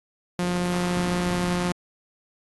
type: tone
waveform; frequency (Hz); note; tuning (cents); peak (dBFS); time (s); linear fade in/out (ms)
sawtooth; 177.5; F3; +28; -19; 0.39-1.72; 0
type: click train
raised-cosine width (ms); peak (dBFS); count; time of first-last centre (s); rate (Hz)
2; -24; 48; 0.43-1.411; 47.9
type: low-pass noise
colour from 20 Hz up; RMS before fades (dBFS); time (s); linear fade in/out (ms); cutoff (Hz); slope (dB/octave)
white; -35; 0.96-1.72; 2; 310; 96
effects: AAC 32 kbps